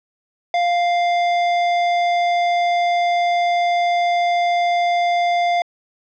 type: tone with hard clipping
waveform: sine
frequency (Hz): 698.5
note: F5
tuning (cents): 0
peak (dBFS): -17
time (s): 0.54-5.62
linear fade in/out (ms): 2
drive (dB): 13
effects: low-pass 5000 Hz 12 dB/octave